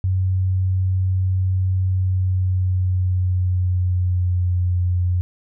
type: tone with pitch glide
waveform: sine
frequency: 93.4 to 89.54 Hz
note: F#2 to F2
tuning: +17 to +44 cents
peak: -16 dBFS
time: 0.04-5.21 s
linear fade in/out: 0 ms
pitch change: -73 cents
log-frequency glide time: 1.86-4.72 s
effects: none